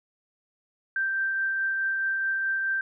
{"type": "tone with tremolo", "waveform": "sine", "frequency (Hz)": 1568, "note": "G6", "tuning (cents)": 0, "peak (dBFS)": -23, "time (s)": [0.96, 2.81], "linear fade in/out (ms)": 2, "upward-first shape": "triangle", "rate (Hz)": 4.7, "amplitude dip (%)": 25, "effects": []}